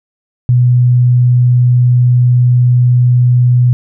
sine tone, 123.47 Hz, B2, in tune, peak -5 dBFS, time 0.49-3.73 s, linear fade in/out 0 ms, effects none

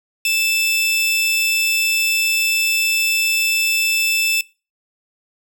sawtooth tone pair together, 2637 / 3525 Hz, E7 / A7, 0 / +2 cents, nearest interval perfect fourth, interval 502 cents, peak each -13 / -22 dBFS, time 0.25-4.41 s, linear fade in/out 2 ms, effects noise-tail reverb RT60 0.3 s tail -21 dB re dry

